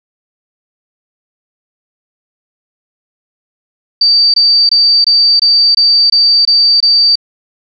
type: tone bursts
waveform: sine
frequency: 4631 Hz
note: D8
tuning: 25 cents flat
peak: -5 dBFS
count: 9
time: 4.01-7.156 s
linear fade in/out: 5 ms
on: 330 ms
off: 22 ms
effects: none